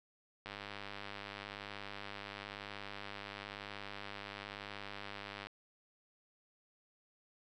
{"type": "click train", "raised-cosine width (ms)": 0.3, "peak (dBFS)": -28, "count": 507, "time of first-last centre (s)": [0.46, 5.47], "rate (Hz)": 101, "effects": []}